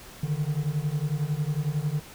triangle beating tone pair, 143.8 / 154.8 Hz, D3 / D#3, -36 / -9 cents, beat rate 11 Hz, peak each -26 dBFS, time 0.23-2 s, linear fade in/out 5 ms, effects pink hiss -46 dBFS RMS until 2.14 s

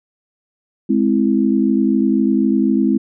sine chord, Ab augmented, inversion none, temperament equal with one note detuned, 209.6 / 261.6 / 329.6 Hz, Ab3 / C4 / E4, +16 / 0 / 0 cents, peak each -16 / -16 / -18 dBFS, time 0.89-2.98 s, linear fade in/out 10 ms, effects none

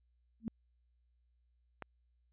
sine tone with exponential growth, 224.7 Hz, A3, 37 cents sharp, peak -30 dBFS, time 0.4-0.48 s, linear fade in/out 0 ms, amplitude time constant 16 ms
click, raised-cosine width 0.5 ms, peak -27 dBFS, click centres 1.823 s
effects added 60 Hz sine -70 dBFS peak until 2.32 s + resampled to 8000 Hz

